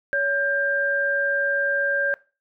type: tone pair together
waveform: sine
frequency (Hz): 562.9 / 1592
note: C#5 / G6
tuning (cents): +26 / +26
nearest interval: octave + tritone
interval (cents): 1800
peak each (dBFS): -25 / -21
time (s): 0.13-2.14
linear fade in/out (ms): 0
effects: noise-tail reverb RT60 0.3 s tail -20 dB re dry